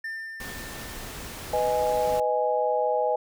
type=tone with exponential decay; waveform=triangle; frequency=1795 Hz; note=A6; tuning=34 cents sharp; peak=-28 dBFS; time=0.04-1.93 s; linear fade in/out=5 ms; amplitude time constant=410 ms
type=noise; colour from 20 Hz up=pink; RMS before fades=-38 dBFS; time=0.4-2.2 s; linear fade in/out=2 ms
type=chord; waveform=sine; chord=G# minor; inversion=first; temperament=just; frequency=498.4 / 623 / 830.6 Hz; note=B4 / D#5 / G#5; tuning=+16 / +2 / 0 cents; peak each=-26 dBFS; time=1.53-3.16 s; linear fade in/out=5 ms
effects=none